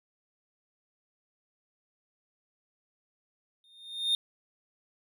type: tone with exponential growth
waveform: triangle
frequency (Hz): 3657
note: A#7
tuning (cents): -34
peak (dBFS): -20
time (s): 3.64-4.15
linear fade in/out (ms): 1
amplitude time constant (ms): 110
effects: none